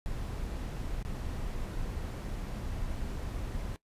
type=noise with dropouts; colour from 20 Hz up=brown; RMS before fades=-36 dBFS; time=0.06-3.76 s; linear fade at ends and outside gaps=0 ms; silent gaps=1.027-1.05 s; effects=noise-tail reverb RT60 0.1 s tail -18 dB re dry + resampled to 32000 Hz